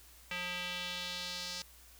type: tone with band-pass filter sweep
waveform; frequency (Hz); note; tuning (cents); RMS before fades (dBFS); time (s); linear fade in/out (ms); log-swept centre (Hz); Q
square; 178.8; F3; +41; -40; 0.31-1.62; 2; 2500 to 5000; 2.2
effects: added 60 Hz sine -60 dBFS peak until 1.99 s + white hiss -59 dBFS RMS until 1.99 s